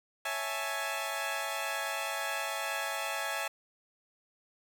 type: chord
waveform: 15% pulse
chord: A major seventh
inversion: first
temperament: equal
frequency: 554.4 / 659.3 / 830.6 / 880 Hz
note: C#5 / E5 / G#5 / A5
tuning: 0 / 0 / 0 / 0 cents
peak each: -34 / -31 / -31 / -34 dBFS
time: 0.25-3.48 s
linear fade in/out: 5 ms
effects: none